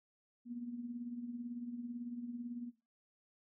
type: tone with tremolo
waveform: sine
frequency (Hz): 240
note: B3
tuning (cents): -49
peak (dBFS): -38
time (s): 0.45-2.72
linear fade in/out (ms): 50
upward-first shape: triangle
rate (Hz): 18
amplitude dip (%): 65
effects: noise-tail reverb RT60 0.4 s tail -22 dB re dry